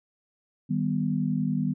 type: chord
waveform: sine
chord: Eb augmented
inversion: none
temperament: equal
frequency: 155.56 / 196 / 246.9 Hz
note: Eb3 / G3 / B3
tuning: 0 / 0 / 0 cents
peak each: -28 dBFS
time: 0.69-1.74 s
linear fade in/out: 20 ms
effects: none